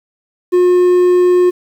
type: tone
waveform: triangle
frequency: 359.1 Hz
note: F4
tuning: 48 cents sharp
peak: -5 dBFS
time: 0.52-1.51 s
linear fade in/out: 20 ms
effects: 7-bit

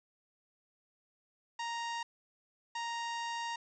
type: tone bursts at uneven times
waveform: sawtooth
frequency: 933 Hz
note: A#5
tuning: 1 cent sharp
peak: -32 dBFS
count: 2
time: 1.59-2.03 / 2.75-3.56 s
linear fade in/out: 5 ms
effects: resampled to 16000 Hz + 10-bit

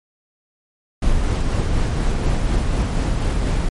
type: noise with tremolo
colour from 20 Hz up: brown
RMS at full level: -17 dBFS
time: 1.02-3.69 s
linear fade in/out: 5 ms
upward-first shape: sine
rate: 4.1 Hz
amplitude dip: 25%
effects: MP3 48 kbps

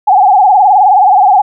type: tone with vibrato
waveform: sine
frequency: 790 Hz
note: G5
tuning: 13 cents sharp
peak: -3 dBFS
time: 0.07-1.42 s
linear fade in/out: 10 ms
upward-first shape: sine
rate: 19 Hz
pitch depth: 130 cents each way
effects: none

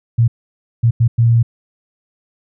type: tone bursts at uneven times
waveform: sine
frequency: 116.54 Hz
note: A#2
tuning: in tune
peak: -8 dBFS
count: 4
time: 0.18-0.28 / 0.83-0.91 / 1-1.08 / 1.18-1.43 s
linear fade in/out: 10 ms
effects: none

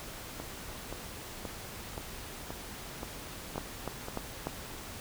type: two click trains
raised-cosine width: 1 ms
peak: -24 / -19 dBFS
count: 8 / 4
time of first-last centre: 0.4-4.084 / 3.58-4.47 s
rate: 1.9 / 3.37 Hz
effects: pink hiss -44 dBFS RMS until 5 s

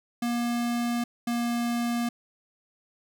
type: tone pair in turn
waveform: square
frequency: 238.1 / 237.2 Hz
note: A#3 / A#3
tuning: +37 / +30 cents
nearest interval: unison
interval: 7 cents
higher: first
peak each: -26 dBFS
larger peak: neither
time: 0.22-1.04 / 1.27-2.09 s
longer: neither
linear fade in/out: 5 ms
effects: none

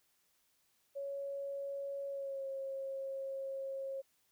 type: tone with pitch glide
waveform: sine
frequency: 557 to 540.8 Hz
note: C#5 to C#5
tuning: +8 to -43 cents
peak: -38 dBFS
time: 0.95-4.02 s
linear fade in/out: 20 ms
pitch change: -51 cents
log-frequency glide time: 2.09-2.46 s
effects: white hiss -75 dBFS RMS until 4.31 s

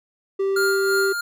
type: tone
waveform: triangle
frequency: 390 Hz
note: G4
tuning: 9 cents flat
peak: -17 dBFS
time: 0.39-1.13 s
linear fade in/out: 10 ms
type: tone with tremolo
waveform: square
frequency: 1407 Hz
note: F6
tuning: 12 cents sharp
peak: -20 dBFS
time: 0.56-1.21 s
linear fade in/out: 5 ms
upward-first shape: sine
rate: 3 Hz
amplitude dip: 45%
effects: none

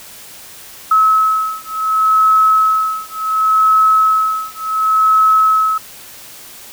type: beating tone pair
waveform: sine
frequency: 1290 / 1290.69 Hz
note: E6 / E6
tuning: -38 / -37 cents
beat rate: 0.69 Hz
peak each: -13 dBFS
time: 0.91-5.78 s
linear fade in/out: 5 ms
effects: white hiss -36 dBFS RMS until 6.72 s

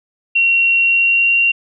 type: tone with pitch glide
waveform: sine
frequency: 2739 to 2758 Hz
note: F7 to F7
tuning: -34 to -22 cents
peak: -10 dBFS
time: 0.35-1.52 s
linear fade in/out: 10 ms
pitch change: +12 cents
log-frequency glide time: 0.79-1.35 s
effects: none

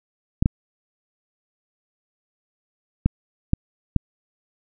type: clicks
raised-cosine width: 5 ms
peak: -4 dBFS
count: 5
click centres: 0.425 / 0.459 / 3.06 / 3.534 / 3.963 s
effects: none

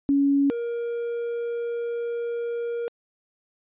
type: tone pair in turn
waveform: sine / triangle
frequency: 280 / 470.9 Hz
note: C#4 / A#4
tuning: +18 / +18 cents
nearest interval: major sixth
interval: 900 cents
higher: second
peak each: -17 / -24 dBFS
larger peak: first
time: 0.09-0.5 / 0.5-2.88 s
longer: second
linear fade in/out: 0 ms
effects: resampled to 8000 Hz

